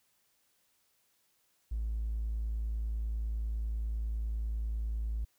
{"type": "tone", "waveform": "triangle", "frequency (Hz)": 55, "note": "A1", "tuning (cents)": 0, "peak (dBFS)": -28, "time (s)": [1.71, 5.25], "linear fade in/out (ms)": 10, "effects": ["tanh soft clip ceiling -28 dBFS", "white hiss -73 dBFS RMS until 5.38 s"]}